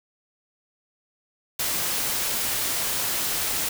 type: noise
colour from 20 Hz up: white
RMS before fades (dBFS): -26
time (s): 1.59-3.69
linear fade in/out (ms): 5
effects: none